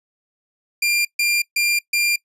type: tone bursts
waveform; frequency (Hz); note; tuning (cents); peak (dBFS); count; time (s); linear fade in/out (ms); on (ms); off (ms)
sawtooth; 2391; D7; +30; -13; 4; 0.82-2.16; 5; 230; 140
effects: noise-tail reverb RT60 0.1 s tail -21 dB re dry + resampled to 32000 Hz